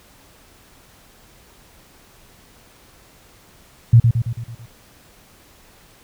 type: tone with echo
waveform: sine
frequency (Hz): 116.54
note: A#2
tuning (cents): 0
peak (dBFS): -5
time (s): 3.93-4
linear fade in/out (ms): 5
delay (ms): 110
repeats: 6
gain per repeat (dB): -5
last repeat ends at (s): 4.66
effects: pink hiss -50 dBFS RMS until 6.03 s